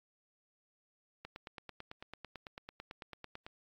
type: click train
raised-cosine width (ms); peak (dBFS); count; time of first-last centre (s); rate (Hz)
0.3; -29; 21; 1.25-3.465; 9.03
effects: AAC 48 kbps

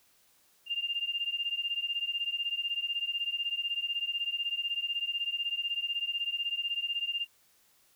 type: beating tone pair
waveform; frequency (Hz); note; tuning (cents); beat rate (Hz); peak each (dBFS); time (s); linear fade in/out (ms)
sine; 2794 / 2810; F7 / F7; 0 / +10; 16; -33 / -34; 0.66-7.27; 50
effects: white hiss -66 dBFS RMS until 7.95 s

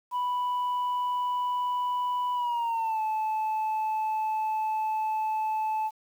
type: tone with pitch glide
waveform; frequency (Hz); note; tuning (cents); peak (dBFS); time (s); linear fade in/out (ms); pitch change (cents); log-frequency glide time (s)
sine; 987.8 to 869.9; B5 to A5; 0 to -20; -23; 0.11-5.91; 50; -220; 2.34-3.01
effects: tanh soft clip ceiling -25 dBFS + 9-bit

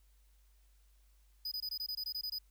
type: tone bursts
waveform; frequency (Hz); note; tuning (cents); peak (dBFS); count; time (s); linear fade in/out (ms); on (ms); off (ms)
square; 4978; D#8; 0; -37; 11; 1.45-2.386; 5; 66; 21
effects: added 50 Hz sine -63 dBFS peak until 2.5 s + white hiss -75 dBFS RMS until 2.5 s

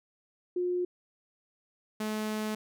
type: tone pair in turn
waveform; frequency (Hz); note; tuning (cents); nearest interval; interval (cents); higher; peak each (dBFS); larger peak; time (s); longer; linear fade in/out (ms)
sine / sawtooth; 357.8 / 215; F4 / A3; +42 / -40; major sixth; 882; first; -27; neither; 0.56-0.85 / 2-2.55; second; 5
effects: none

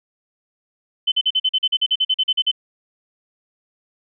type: tone bursts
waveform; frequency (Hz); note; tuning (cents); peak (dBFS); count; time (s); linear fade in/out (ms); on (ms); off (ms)
sine; 3050; G7; -48; -14; 16; 1.07-2.515; 10; 50; 43
effects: none

